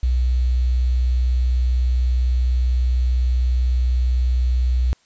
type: tone with quantisation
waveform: sine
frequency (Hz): 62.1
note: B1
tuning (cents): +10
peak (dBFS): -15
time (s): 0.03-4.93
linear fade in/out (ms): 0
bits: 7
effects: white hiss -59 dBFS RMS until 5.05 s + resampled to 16000 Hz